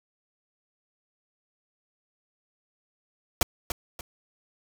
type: noise with echo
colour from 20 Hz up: pink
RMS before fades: -21 dBFS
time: 3.41-3.43 s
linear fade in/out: 2 ms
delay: 290 ms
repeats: 2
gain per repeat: -9 dB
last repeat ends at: 4.01 s
effects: none